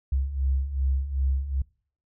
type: beating tone pair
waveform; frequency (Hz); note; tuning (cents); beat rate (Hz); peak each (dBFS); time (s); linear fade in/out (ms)
sine; 65.41 / 68.01; C2 / C#2; 0 / -32; 2.6; -29 / -24; 0.12-1.62; 5
effects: noise-tail reverb RT60 0.5 s tail -25 dB re dry